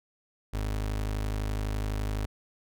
30% pulse tone, 51.91 Hz, G#1, in tune, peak -26 dBFS, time 0.53-2.26 s, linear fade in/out 10 ms, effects none

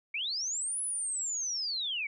sine linear two-way sweep, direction up then down, 2188 to 10280 to 2188 Hz, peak -31 dBFS, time 0.14-2.07 s, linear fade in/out 5 ms, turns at 0.81 s, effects none

